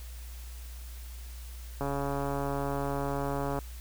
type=click train; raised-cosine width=1 ms; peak=-19 dBFS; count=250; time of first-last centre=1.81-3.589 s; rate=140 Hz; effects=added 60 Hz sine -40 dBFS peak until 3.8 s + white hiss -52 dBFS RMS until 3.8 s